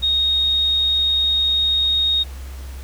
sine tone, 3729 Hz, A#7, in tune, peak -15 dBFS, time 0.02-2.24 s, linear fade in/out 20 ms, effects added 66 Hz sine -30 dBFS peak until 2.83 s + pink hiss -43 dBFS RMS until 2.83 s

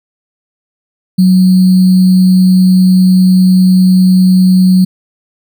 sine tone with sample-and-hold, 185 Hz, F#3, in tune, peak -3 dBFS, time 1.18-4.85 s, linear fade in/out 10 ms, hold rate 4410 Hz, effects none

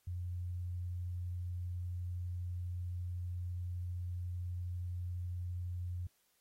sine tone, 88.8 Hz, F2, 29 cents sharp, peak -37 dBFS, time 0.07-6.07 s, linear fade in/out 5 ms, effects white hiss -75 dBFS RMS until 6.4 s + AAC 48 kbps

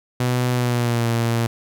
sawtooth tone with pitch glide, 124.2 to 116.55 Hz, B2 to A#2, +10 to 0 cents, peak -14 dBFS, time 0.2-1.47 s, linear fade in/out 5 ms, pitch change -110 cents, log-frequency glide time 0.53-1.07 s, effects none

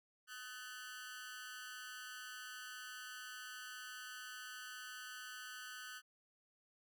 sawtooth tone with amplitude modulation, 1506 Hz, F#6, 30 cents sharp, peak -40 dBFS, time 0.27-6.02 s, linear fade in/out 50 ms, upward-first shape sine, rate 245 Hz, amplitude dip 100%, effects none

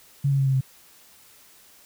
sine tone with pitch steps, 140.1 / 138.01 / 135.95 / 133.93 / 131.93 Hz, C#3 / C#3 / C#3 / C3 / C3, +19 / -7 / -33 / +41 / +15 cents, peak -18 dBFS, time 0.24-0.61 s, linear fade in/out 10 ms, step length 74 ms, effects white hiss -53 dBFS RMS until 1.85 s

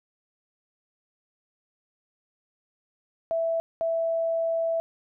sine tone bursts at uneven times, 660 Hz, E5, 2 cents sharp, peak -23 dBFS, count 2, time 3.31-3.6 / 3.81-4.8 s, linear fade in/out 0 ms, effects none

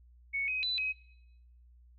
sine tone with pitch steps, 2217 / 2524 / 3992 / 2535 Hz, C#7 / D#7 / B7 / D#7, 0 / +24 / +18 / +32 cents, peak -30 dBFS, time 0.33-0.93 s, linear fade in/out 20 ms, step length 150 ms, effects noise-tail reverb RT60 0.9 s tail -22 dB re dry + added 60 Hz sine -56 dBFS peak until 1.98 s

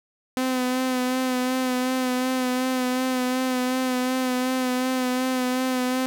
sawtooth tone with vibrato, 255 Hz, C4, 44 cents flat, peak -18 dBFS, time 0.37-6.06 s, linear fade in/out 0 ms, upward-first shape sine, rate 2.7 Hz, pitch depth 27 cents each way, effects none

